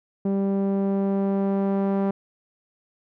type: tone with low-pass filter sweep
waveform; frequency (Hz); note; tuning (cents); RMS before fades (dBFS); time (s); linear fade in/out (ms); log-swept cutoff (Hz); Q
sawtooth; 196.4; G3; +4; -23; 0.25-2.11; 5; 470 to 850; 0.9
effects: none